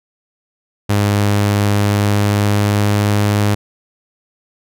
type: tone with pitch glide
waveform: sawtooth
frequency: 102.3 to 103.31 Hz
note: G#2 to G#2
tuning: -26 to -9 cents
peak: -8 dBFS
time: 0.89-3.55 s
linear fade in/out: 10 ms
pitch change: +17 cents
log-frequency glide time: 1.77-3.19 s
effects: none